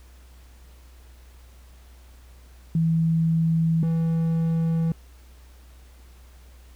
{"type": "tone pair in turn", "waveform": ["sine", "triangle"], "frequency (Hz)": [163.2, 163.96], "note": ["E3", "E3"], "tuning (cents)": [-17, -9], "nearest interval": "unison", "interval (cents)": 8, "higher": "second", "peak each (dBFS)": -18, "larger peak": "neither", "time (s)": [[2.75, 3.83], [3.83, 4.92]], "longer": "second", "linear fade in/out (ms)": 2, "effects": ["added 62 Hz sine -46 dBFS peak until 6.75 s", "pink hiss -57 dBFS RMS until 6.75 s"]}